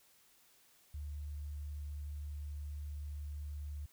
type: tone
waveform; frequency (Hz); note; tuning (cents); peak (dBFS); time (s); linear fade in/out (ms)
sine; 73.42; D2; 0; -40; 0.94-3.86; 5
effects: white hiss -67 dBFS RMS until 3.92 s